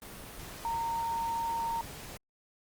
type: tone in noise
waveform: sine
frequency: 921 Hz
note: A#5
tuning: 21 cents flat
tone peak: -30 dBFS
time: 0.65-1.81 s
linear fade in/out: 0 ms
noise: pink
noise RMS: -45 dBFS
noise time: 0.02-2.17 s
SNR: +12 dB
effects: Opus 32 kbps